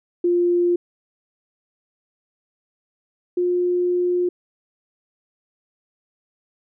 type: tone pair in turn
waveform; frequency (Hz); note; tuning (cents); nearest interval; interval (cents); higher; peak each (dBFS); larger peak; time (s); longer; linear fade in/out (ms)
sine; 350 / 356.1; F4 / F4; +4 / +34; unison; 30; second; -15 / -17; first; 0.24-0.76 / 3.37-4.29; second; 5
effects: none